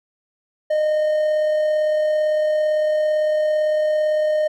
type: tone with amplitude modulation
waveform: triangle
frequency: 613 Hz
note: D#5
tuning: 26 cents flat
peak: -13 dBFS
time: 0.7-4.48 s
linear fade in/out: 10 ms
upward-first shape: sine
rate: 37.8 Hz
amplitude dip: 25%
effects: none